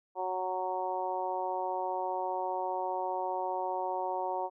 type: harmonic tone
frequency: 185 Hz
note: F#3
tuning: in tune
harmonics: 2 / 3 / 4 / 5 / 6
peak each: -39 / -38 / -35 / -35 / -47 dBFS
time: 0.15-4.5 s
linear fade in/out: 50 ms
effects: none